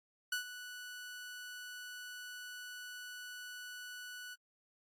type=tone with ADSR envelope; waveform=sawtooth; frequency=1480 Hz; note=F#6; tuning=in tune; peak=-29 dBFS; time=0.32-4.36 s; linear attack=5 ms; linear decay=110 ms; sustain=-13 dB; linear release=30 ms; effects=AAC 64 kbps